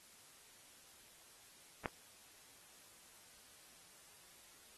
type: click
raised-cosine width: 0.5 ms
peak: -22 dBFS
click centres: 1.858 s
effects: white hiss -62 dBFS RMS until 4.77 s + AAC 32 kbps